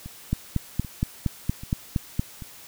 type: two click trains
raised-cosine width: 5 ms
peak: -10 / -24 dBFS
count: 9 / 4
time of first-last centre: 0.33-2.195 / 0.06-2.422 s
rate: 4.29 / 1.27 Hz
effects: white hiss -46 dBFS RMS until 2.67 s